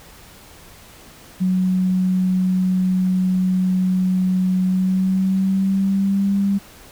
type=tone with pitch glide; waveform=sine; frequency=185 to 198.28 Hz; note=F#3 to G3; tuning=0 to +20 cents; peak=-15 dBFS; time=1.4-6.59 s; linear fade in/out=20 ms; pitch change=+120 cents; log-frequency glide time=4.63-6.34 s; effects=pink hiss -44 dBFS RMS until 6.91 s